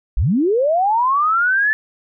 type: linear sweep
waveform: sine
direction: up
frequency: 34.65 to 1760 Hz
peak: -13 dBFS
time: 0.17-1.73 s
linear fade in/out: 0 ms
effects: none